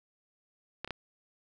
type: clicks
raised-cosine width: 0.3 ms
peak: -19 / -27 / -19 dBFS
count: 3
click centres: 0.846 / 0.876 / 0.907 s
effects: none